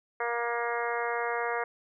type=harmonic tone; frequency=236.3 Hz; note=A#3; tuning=24 cents sharp; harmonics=2 / 3 / 4 / 5 / 6 / 7 / 8 / 9; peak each=-33 / -35 / -36 / -37 / -38 / -38 / -39 / -40 dBFS; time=0.2-1.64 s; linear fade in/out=5 ms; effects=none